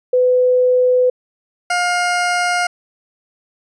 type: tone pair in turn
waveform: sine / 20% pulse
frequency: 502 / 709.9 Hz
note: B4 / F5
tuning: +28 / +28 cents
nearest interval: tritone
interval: 600 cents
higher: second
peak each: -10 dBFS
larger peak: neither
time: 0.13-1.1 / 1.7-2.67 s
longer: neither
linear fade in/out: 5 ms
effects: resampled to 22050 Hz